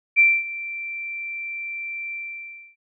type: tone with ADSR envelope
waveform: sine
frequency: 2349 Hz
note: D7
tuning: in tune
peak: -10 dBFS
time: 0.16-2.76 s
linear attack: 32 ms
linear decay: 240 ms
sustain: -18 dB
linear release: 630 ms
effects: none